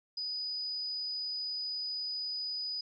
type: tone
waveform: sine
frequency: 4968 Hz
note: D#8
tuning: 3 cents flat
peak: -34 dBFS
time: 0.17-2.81 s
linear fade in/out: 5 ms
effects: none